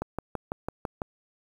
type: click train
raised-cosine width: 1 ms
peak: -16 dBFS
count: 7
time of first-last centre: 0.02-1.018 s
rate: 6.01 Hz
effects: 8-bit